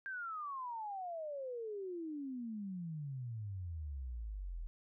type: exponential sweep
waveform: sine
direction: down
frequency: 1608 to 38.89 Hz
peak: -40 dBFS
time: 0.06-4.67 s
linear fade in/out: 0 ms
effects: none